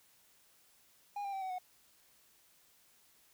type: tone with pitch steps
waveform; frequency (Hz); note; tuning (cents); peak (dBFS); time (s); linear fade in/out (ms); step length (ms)
triangle; 816 / 794.6 / 773.8 / 753.5 / 733.7; G#5 / G5 / G5 / F#5 / F#5; -31 / +23 / -23 / +31 / -15; -35; 1.16-1.585; 5; 85
effects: white hiss -67 dBFS RMS until 3.33 s